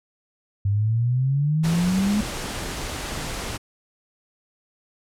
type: exponential sweep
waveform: sine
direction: up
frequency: 98 to 213.5 Hz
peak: -18 dBFS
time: 0.65-2.21 s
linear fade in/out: 5 ms
type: noise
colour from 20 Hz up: pink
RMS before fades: -30 dBFS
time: 1.63-3.58 s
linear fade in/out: 20 ms
effects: low-pass 10000 Hz 12 dB/octave